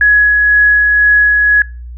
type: tone with tremolo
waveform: sine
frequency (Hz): 1679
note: G#6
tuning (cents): +18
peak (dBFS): -4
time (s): 0.01-1.62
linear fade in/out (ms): 2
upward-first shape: sine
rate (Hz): 2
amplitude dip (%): 25
effects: noise-tail reverb RT60 0.4 s tail -25 dB re dry + added 60 Hz sine -25 dBFS peak until 1.97 s